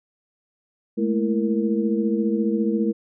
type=tone cluster; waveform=sine; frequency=213 / 227.6 / 332.6 / 465.9 Hz; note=G#3 / A#3 / E4 / A#4; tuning=+44 / -41 / +16 / -1 cents; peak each=-22 / -26 / -25 / -27 dBFS; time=0.97-2.93 s; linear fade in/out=20 ms; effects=none